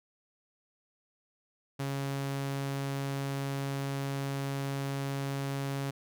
sawtooth tone, 138.1 Hz, C#3, 6 cents flat, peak -28 dBFS, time 1.79-5.91 s, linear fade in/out 10 ms, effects none

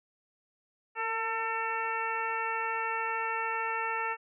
harmonic tone with a mistuned harmonic, 448.9 Hz, A4, 35 cents sharp, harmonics 1 / 2 / 3 / 4 / 5 / 6, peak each -40 / -34 / -35 / -37 / -40 / -39 dBFS, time 0.95-4.17 s, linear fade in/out 50 ms, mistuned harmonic 1, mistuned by +26 cents, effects none

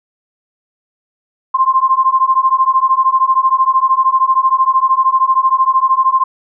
sine beating tone pair, 1046.5 / 1059.5 Hz, C6 / C6, 0 / +21 cents, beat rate 13 Hz, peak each -12 dBFS, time 1.54-6.24 s, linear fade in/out 10 ms, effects none

